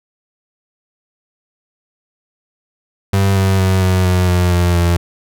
35% pulse tone with pitch steps, 97.7 / 95.97 / 94.26 / 92.59 / 90.95 / 89.33 / 87.75 / 86.19 Hz, G2 / G2 / F#2 / F#2 / F#2 / F2 / F2 / F2, -5 / -36 / +33 / +2 / -29 / +40 / +9 / -22 cents, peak -9 dBFS, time 3.13-4.97 s, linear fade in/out 5 ms, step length 230 ms, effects none

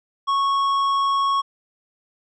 sine tone with tanh clipping, 1104 Hz, C#6, 7 cents flat, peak -19 dBFS, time 0.27-1.42 s, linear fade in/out 20 ms, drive 9 dB, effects none

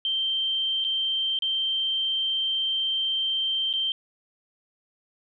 sine tone with dropouts, 3136 Hz, G7, in tune, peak -23 dBFS, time 0.05-3.92 s, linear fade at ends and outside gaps 1 ms, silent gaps 0.842-0.848 / 1.389-1.422 / 3.729-3.737 s, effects none

